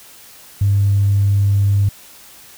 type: tone with tanh clipping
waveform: triangle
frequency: 100 Hz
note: G2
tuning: 35 cents sharp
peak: -11 dBFS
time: 0.61-1.89 s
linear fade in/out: 5 ms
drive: 4 dB
effects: white hiss -42 dBFS RMS until 2.57 s